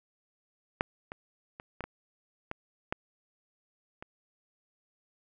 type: clicks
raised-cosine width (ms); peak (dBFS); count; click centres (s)
0.5; -11 / -24 / -27 / -21 / -23 / -20 / -15 / -27; 8; 0.809 / 1.119 / 1.599 / 1.807 / 1.84 / 2.514 / 2.925 / 4.025
effects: none